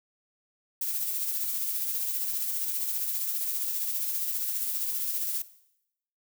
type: noise with tremolo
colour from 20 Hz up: violet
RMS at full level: -29 dBFS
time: 0.81-5.42 s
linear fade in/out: 5 ms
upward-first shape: sine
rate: 15 Hz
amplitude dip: 35%
effects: noise-tail reverb RT60 0.8 s tail -17 dB re dry